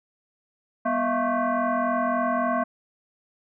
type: tone with frequency modulation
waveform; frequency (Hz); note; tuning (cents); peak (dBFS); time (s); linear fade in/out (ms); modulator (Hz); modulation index
sine; 200.7; G3; +41; -21; 0.85-2.64; 10; 445; 2.6
effects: none